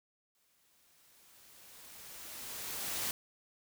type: noise with exponential growth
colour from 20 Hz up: white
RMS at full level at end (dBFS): -35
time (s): 0.35-3.11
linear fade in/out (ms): 1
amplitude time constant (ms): 600
effects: none